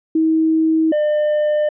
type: tone pair in turn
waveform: sine / triangle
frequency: 319.6 / 601.1 Hz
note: D#4 / D5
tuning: +47 / +40 cents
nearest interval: major seventh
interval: 1093 cents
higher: second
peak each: -12 dBFS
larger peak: neither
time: 0.15-0.92 / 0.92-1.69 s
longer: neither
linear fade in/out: 5 ms
effects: resampled to 8000 Hz